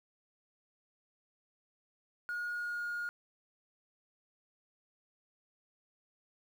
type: tone with pitch glide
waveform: sine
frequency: 1438 to 1428.1 Hz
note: F#6 to F6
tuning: -50 to +38 cents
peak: -33 dBFS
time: 2.29-3.09 s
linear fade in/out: 0 ms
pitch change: -12 cents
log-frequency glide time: 2.55-2.85 s
effects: tanh soft clip ceiling -33 dBFS + 10-bit